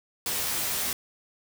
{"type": "noise with comb filter", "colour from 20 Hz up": "white", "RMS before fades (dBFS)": -29, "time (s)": [0.26, 0.93], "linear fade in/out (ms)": 2, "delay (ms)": 15, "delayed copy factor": 0.95, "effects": []}